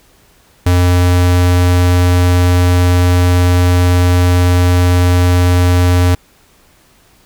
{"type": "tone", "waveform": "square", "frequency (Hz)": 89.1, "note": "F2", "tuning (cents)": 35, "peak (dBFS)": -8, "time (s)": [0.66, 6.15], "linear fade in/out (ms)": 5, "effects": ["pink hiss -49 dBFS RMS until 7.25 s"]}